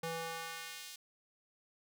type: tone with high-pass filter sweep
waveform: square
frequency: 164.81 Hz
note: E3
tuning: in tune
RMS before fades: -43 dBFS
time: 0.03-0.96 s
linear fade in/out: 5 ms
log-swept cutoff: 330 to 4100 Hz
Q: 0.84
effects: none